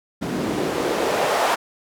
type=noise with band-pass filter sweep; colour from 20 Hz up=white; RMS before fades=-22 dBFS; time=0.21-1.56 s; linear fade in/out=20 ms; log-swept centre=200 to 810 Hz; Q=1.9; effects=none